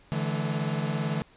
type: chord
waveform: 45% pulse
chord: D suspended second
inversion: none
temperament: equal with one note detuned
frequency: 146.83 / 164.81 / 215 Hz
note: D3 / E3 / A3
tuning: 0 / 0 / -40 cents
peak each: -30 / -31 / -33 dBFS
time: 0.12-1.22 s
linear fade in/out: 0 ms
effects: pink hiss -58 dBFS RMS until 1.36 s + resampled to 8000 Hz